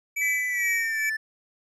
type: tone with tremolo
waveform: square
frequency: 2303 Hz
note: D7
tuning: 34 cents flat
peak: -24 dBFS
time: 0.16-1.1 s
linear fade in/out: 10 ms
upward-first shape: sine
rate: 2.3 Hz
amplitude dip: 70%
type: tone with pitch glide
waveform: triangle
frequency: 1995 to 1756.9 Hz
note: B6 to A6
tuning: +17 to -3 cents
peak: -24 dBFS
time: 0.21-1.17 s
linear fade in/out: 10 ms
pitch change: -220 cents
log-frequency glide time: 0.48-1 s
effects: resampled to 32000 Hz